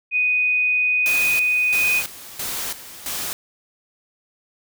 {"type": "tone", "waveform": "sine", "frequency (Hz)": 2489, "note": "D#7", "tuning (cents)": 0, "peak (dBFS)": -16, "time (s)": [0.11, 2.03], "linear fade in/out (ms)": 50}
{"type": "noise with tremolo", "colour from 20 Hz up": "white", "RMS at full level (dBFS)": -27, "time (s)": [1.06, 3.33], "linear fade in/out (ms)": 0, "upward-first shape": "square", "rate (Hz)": 1.5, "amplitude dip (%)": 75}
{"effects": []}